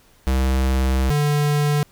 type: tone pair in turn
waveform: square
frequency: 65.5 / 147.04 Hz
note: C2 / D3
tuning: +2 / +2 cents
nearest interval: octave + major second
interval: 1400 cents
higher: second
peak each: -17 dBFS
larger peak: neither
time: 0.27-1.1 / 1.1-1.83 s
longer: first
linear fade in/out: 0 ms
effects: pink hiss -55 dBFS RMS until 1.91 s